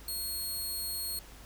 10% pulse tone, 4300 Hz, C8, 47 cents sharp, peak -27 dBFS, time 0.08-1.19 s, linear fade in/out 2 ms, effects added 50 Hz sine -50 dBFS peak until 1.45 s + pink hiss -53 dBFS RMS until 1.45 s

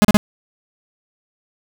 45% pulse tone bursts, 209.7 Hz, G#3, 17 cents sharp, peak -7 dBFS, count 3, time 0.02-0.17 s, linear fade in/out 0 ms, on 26 ms, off 36 ms, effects none

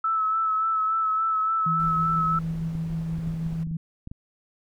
sine tone with vibrato, 1306 Hz, E6, 17 cents flat, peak -21 dBFS, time 0.04-2.39 s, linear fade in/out 5 ms, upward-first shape sine, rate 3.5 Hz, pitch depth 25 cents each way
sine tone with tremolo, 163 Hz, E3, 19 cents flat, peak -25 dBFS, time 1.66-3.77 s, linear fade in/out 5 ms, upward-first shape sine, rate 6.3 Hz, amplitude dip 30%
brown noise, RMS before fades -40 dBFS, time 1.79-3.64 s, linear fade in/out 10 ms
clicks, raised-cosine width 5 ms, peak -25 dBFS, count 10, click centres 2.753 / 3.186 / 3.274 / 3.341 / 3.465 / 3.527 / 3.671 / 3.713 / 4.074 / 4.115 s
effects none

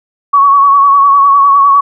sine tone with vibrato, 1119 Hz, C#6, 16 cents sharp, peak -3 dBFS, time 0.33-1.81 s, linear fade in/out 10 ms, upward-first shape triangle, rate 9.9 Hz, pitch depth 47 cents each way, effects none

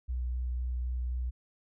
sine tone with vibrato, 61.74 Hz, B1, in tune, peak -30 dBFS, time 0.08-1.31 s, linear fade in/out 20 ms, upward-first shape square, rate 3.9 Hz, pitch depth 9 cents each way, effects none

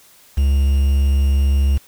triangle tone with quantisation, 69 Hz, C#2, 7 cents flat, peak -10 dBFS, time 0.37-1.78 s, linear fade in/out 10 ms, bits 6, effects white hiss -49 dBFS RMS until 1.87 s

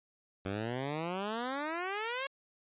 10% pulse exponential sweep, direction up, 93.4 to 558 Hz, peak -26 dBFS, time 0.45-2.27 s, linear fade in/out 5 ms, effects resampled to 8000 Hz

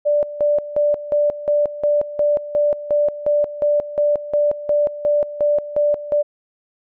sine tone with tremolo, 588 Hz, D5, 2 cents sharp, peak -13 dBFS, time 0.05-6.23 s, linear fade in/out 20 ms, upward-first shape square, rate 2.8 Hz, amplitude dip 80%, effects none

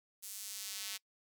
square tone with high-pass filter sweep, 101.1 Hz, G#2, 46 cents flat, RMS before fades -44 dBFS, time 0.22-0.98 s, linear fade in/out 20 ms, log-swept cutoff 8400 to 3300 Hz, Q 0.86, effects noise-tail reverb RT60 0.1 s tail -24 dB re dry

